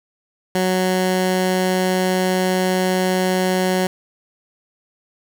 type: tone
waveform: 15% pulse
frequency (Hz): 185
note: F#3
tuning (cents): 0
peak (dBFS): -10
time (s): 0.55-3.87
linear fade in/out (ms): 2
effects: none